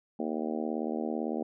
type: harmonic tone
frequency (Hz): 77.9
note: D#2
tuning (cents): +3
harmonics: 3 / 4 / 5 / 6 / 7 / 8 / 9 / 10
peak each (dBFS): -34 / -36 / -38 / -40 / -41 / -42 / -43 / -44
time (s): 0.19-1.43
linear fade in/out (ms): 5
effects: none